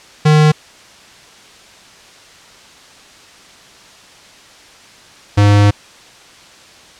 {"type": "tone pair in turn", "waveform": "square", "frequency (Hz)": [152.8, 102.48], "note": ["D#3", "G#2"], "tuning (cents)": [-31, -23], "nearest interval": "perfect fifth", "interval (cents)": 692, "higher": "first", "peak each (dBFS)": -7, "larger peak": "neither", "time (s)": [[0.25, 0.52], [5.37, 5.71]], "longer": "second", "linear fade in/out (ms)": 10, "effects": ["white hiss -41 dBFS RMS until 6.99 s", "low-pass 6000 Hz 12 dB/octave"]}